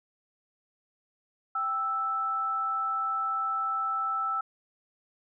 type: tone pair together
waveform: sine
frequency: 784 / 1318.5 Hz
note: G5 / E6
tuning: 0 / 0 cents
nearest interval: major sixth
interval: 900 cents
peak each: -37 / -27 dBFS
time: 1.55-4.41 s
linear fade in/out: 5 ms
effects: none